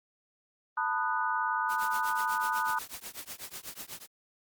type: chord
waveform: sine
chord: B dominant seventh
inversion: third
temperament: just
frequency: 889 / 987.8 / 1234.7 / 1481.6 Hz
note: A5 / B5 / D#6 / F#6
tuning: +18 / 0 / -14 / +2 cents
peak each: -33 dBFS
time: 0.77-2.79 s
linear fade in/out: 5 ms
type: noise with tremolo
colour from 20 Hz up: white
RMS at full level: -39 dBFS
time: 1.68-4.07 s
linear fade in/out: 50 ms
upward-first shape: triangle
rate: 8.1 Hz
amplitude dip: 100%
effects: Opus 48 kbps